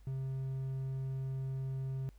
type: tone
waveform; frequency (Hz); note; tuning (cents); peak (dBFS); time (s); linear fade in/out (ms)
triangle; 133.1; C3; +30; -33; 0.07-2.09; 0
effects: added 50 Hz sine -55 dBFS peak until 2.18 s + pink hiss -72 dBFS RMS until 2.18 s